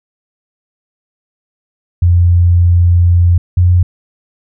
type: tone pair in turn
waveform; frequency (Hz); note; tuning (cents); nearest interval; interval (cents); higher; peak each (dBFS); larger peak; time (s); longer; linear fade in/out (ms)
sine; 87.31 / 89.14; F2 / F2; 0 / +36; unison; 36; second; -5; neither; 2.02-3.38 / 3.57-3.83; first; 5
effects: none